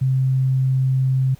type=tone; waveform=sine; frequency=131.5 Hz; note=C3; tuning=9 cents sharp; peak=-15 dBFS; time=0.01-1.35 s; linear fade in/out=10 ms; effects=pink hiss -53 dBFS RMS until 1.39 s